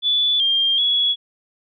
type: tone with pitch steps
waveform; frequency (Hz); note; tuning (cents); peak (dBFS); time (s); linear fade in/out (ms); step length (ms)
sine; 3461 / 3198 / 3367; A7 / G7 / G#7; -29 / +34 / +23; -15; 0.02-1.16; 50; 380
effects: none